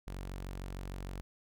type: tone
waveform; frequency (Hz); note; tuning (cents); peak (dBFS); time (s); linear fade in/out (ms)
sawtooth; 46.51; F#1; +10; -36; 0.07-1.21; 0
effects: none